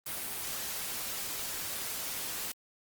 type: noise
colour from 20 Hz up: white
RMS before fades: -37 dBFS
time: 0.06-2.52 s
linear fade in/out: 5 ms
effects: Opus 32 kbps